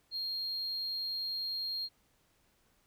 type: tone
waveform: sine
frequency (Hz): 4230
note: C8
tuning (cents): +18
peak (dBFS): -32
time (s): 0.11-1.89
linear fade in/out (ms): 50
effects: tanh soft clip ceiling -32 dBFS + pink hiss -71 dBFS RMS until 2.86 s